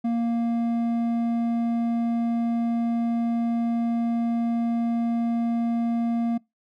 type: tone with hard clipping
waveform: sine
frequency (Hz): 233.1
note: A#3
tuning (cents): 0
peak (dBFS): -23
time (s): 0.04-6.38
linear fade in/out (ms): 10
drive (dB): 6
effects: noise-tail reverb RT60 0.2 s tail -24 dB re dry